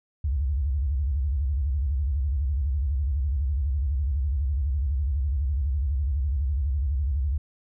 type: tone with vibrato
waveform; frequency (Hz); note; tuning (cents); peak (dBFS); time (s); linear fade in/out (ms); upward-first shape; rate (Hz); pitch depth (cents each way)
sine; 69; C#2; -7; -22; 0.24-7.38; 5; square; 12; 170
effects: none